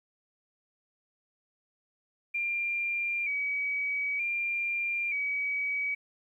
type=tone with vibrato; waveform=sine; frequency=2329 Hz; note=D7; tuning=15 cents flat; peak=-28 dBFS; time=2.34-5.95 s; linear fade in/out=10 ms; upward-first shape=square; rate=0.54 Hz; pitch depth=43 cents each way; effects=11-bit